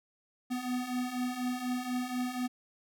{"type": "beating tone pair", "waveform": "square", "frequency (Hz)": [246.9, 251], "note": ["B3", "B3"], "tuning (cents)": [0, 28], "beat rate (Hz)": 4.1, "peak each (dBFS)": [-38, -34], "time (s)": [0.5, 2.48], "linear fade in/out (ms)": 20, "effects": []}